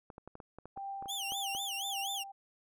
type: clicks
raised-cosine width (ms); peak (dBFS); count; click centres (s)
1; -33; 12; 0.102 / 0.181 / 0.276 / 0.354 / 0.402 / 0.586 / 0.656 / 0.775 / 1.025 / 1.058 / 1.321 / 1.55
type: tone with tremolo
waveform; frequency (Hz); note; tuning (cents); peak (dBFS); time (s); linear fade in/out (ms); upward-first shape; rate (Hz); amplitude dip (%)
sine; 788; G5; +9; -37; 0.76-2.32; 10; triangle; 1.8; 60
type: tone with vibrato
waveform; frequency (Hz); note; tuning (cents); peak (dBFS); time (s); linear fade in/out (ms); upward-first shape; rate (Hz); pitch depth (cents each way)
sawtooth; 3124; G7; -7; -33; 1.08-2.24; 20; sine; 4.1; 230
effects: none